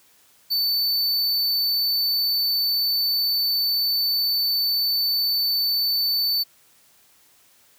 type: tone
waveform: square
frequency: 4519 Hz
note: C#8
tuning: 33 cents sharp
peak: -20 dBFS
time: 0.5-6.44 s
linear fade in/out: 20 ms
effects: white hiss -57 dBFS RMS until 7.78 s + high-pass 60 Hz 12 dB/octave